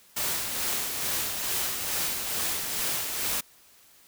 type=noise with tremolo; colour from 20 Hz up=white; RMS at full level=-28 dBFS; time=0.16-3.41 s; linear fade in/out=10 ms; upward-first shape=sine; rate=2.3 Hz; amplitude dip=40%; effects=white hiss -57 dBFS RMS until 4.07 s